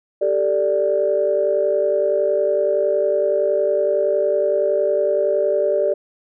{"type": "chord", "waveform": "sine", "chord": "G suspended second", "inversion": "none", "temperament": "equal with one note detuned", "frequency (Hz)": [392, 442.8, 587.3], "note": ["G4", "A4", "D5"], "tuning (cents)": [0, 11, 0], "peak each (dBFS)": [-21, -22, -17], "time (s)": [0.21, 5.94], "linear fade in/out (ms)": 10, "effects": ["tanh soft clip ceiling -6 dBFS"]}